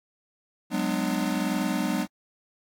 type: chord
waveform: square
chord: G# half-diminished seventh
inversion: third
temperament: just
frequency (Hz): 186.89 / 207.7 / 249.2 / 299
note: F#3 / G#3 / B3 / D4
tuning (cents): +18 / 0 / +16 / +31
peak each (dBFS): -31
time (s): 0.7-2.07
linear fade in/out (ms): 50
effects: AAC 64 kbps